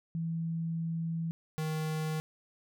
sine / square tone pair in turn, 164.81 / 156.51 Hz, E3 / D#3, 0 / +11 cents, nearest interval minor second, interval 89 cents, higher first, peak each -31 / -32 dBFS, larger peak first, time 0.15-1.31 / 1.58-2.2 s, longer first, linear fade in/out 0 ms, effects none

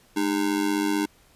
square tone with amplitude modulation, 305.1 Hz, D#4, 34 cents flat, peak -19 dBFS, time 0.16-1.06 s, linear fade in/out 10 ms, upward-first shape sine, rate 95.7 Hz, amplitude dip 85%, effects pink hiss -58 dBFS RMS until 1.35 s + resampled to 32000 Hz

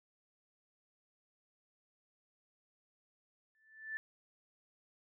sine tone with exponential growth, 1760 Hz, A6, in tune, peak -35 dBFS, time 3.55-3.97 s, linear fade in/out 0 ms, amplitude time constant 90 ms, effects none

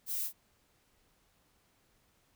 violet noise with echo, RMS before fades -36 dBFS, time 0.06-0.3 s, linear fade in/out 50 ms, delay 31 ms, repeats 1, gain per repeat -6 dB, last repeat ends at 0.331 s, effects pink hiss -71 dBFS RMS until 2.35 s

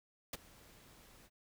pink noise with ADSR envelope, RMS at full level -37 dBFS, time 0.33-1.3 s, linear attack 4 ms, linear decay 25 ms, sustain -24 dB, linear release 52 ms, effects none

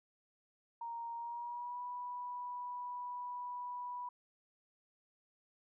sine tone with pitch glide, 932.3 to 982 Hz, A#5 to B5, 0 to -10 cents, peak -40 dBFS, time 0.81-4.09 s, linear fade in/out 5 ms, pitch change +90 cents, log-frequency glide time 1.15-1.81 s, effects none

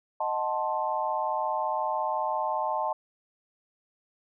sine chord, D# diminished seventh, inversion none, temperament equal with one note detuned, 622.3 / 740 / 880 / 1054.4 Hz, D#5 / F#5 / A5 / C6, 0 / 0 / 0 / +13 cents, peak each -32 / -34 / -29 / -33 dBFS, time 0.2-2.93 s, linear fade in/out 5 ms, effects none

